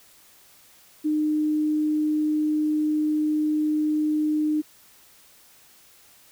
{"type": "tone", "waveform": "sine", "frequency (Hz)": 304.8, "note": "D#4", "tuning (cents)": -36, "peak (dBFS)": -20, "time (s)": [1.04, 4.62], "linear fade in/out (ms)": 20, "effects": ["white hiss -54 dBFS RMS until 6.31 s"]}